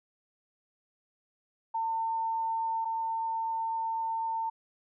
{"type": "tone pair in turn", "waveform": "sine", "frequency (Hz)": [902, 902], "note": ["A5", "A5"], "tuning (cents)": [43, 43], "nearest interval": "unison", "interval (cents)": 0, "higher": "neither", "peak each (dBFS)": [-28, -29], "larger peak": "first", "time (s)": [[1.74, 2.85], [2.85, 4.5]], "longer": "second", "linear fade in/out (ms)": 10, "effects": []}